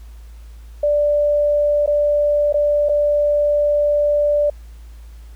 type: tone with dropouts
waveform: sine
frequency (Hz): 587.3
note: D5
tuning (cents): 0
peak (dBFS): -13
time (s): 0.83-4.5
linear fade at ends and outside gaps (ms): 5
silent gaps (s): 1.862-1.875 / 2.526-2.541 / 2.888-2.893
effects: added 56 Hz sine -35 dBFS peak until 5.35 s + pink hiss -54 dBFS RMS until 5.35 s